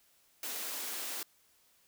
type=high-pass noise; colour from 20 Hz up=white; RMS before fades=-39 dBFS; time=0.43-1.23 s; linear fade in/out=2 ms; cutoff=240 Hz; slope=48 dB/octave; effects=white hiss -68 dBFS RMS until 1.87 s